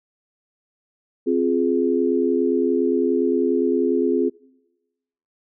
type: chord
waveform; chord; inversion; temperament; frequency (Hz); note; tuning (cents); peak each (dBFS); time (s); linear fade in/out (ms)
sine; F minor; second; just; 261.9 / 349.2 / 419.1; C4 / F4 / Ab4; +2 / 0 / +16; -21; 1.26-4.3; 20
effects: noise-tail reverb RT60 1.0 s tail -24 dB re dry